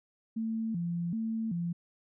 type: tone with vibrato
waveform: sine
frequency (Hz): 195.9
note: G3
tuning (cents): -1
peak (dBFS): -30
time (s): 0.36-1.73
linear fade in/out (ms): 10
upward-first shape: square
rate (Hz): 1.3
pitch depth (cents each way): 230
effects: none